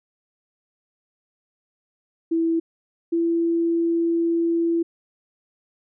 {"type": "tone pair in turn", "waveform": "sine", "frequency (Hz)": [329.6, 335.4], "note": ["E4", "E4"], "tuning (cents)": [0, 30], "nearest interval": "unison", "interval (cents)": 30, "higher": "second", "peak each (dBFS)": -18, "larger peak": "neither", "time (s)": [[2.31, 2.6], [3.12, 4.83]], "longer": "second", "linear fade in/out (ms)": 10, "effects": []}